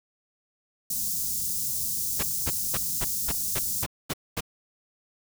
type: band-stop noise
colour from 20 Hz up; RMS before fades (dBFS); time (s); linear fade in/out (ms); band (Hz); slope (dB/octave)
white; -29; 0.9-3.84; 5; 210 to 5500; 24
type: noise bursts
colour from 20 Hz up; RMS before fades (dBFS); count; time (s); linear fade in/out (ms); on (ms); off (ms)
pink; -29; 9; 2.19-4.408; 10; 42; 230
effects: none